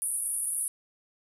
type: band-pass noise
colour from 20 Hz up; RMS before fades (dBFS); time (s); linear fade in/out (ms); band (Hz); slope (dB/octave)
pink; -31; 0.02-0.68; 0; 9400 to 11000; 96
effects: none